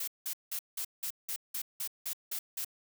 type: noise bursts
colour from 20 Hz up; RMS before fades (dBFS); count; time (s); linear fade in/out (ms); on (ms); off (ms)
blue; -36; 11; 0-2.647; 5; 77; 180
effects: none

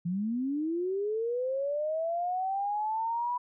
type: linear sweep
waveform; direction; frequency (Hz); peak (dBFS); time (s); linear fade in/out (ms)
sine; up; 166.3 to 987.8; -28; 0.05-3.38; 10
effects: none

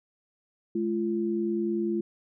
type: tone pair together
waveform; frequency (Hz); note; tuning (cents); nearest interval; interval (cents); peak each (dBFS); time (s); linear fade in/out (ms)
sine; 212.6 / 342.9; G#3 / F4; +41 / -32; minor sixth; 827; -29 / -27; 0.75-2.01; 5
effects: none

